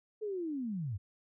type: linear sweep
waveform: sine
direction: down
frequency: 440 to 87 Hz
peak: -34 dBFS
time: 0.21-0.98 s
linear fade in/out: 20 ms
effects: none